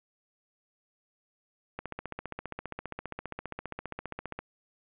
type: click train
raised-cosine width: 0.5 ms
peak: -21 dBFS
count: 40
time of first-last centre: 1.79-4.39 s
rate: 15 Hz
effects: resampled to 8000 Hz + 9-bit